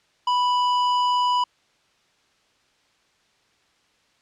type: tone with hard clipping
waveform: sine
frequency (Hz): 987.8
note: B5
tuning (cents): 0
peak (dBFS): -20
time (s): 0.27-1.44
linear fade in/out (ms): 5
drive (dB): 12
effects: white hiss -63 dBFS RMS until 4.21 s + low-pass 5000 Hz 12 dB/octave